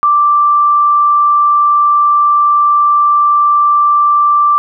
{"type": "tone", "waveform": "sine", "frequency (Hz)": 1174.7, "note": "D6", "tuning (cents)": 0, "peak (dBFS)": -6, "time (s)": [0.03, 4.58], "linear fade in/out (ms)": 0, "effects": []}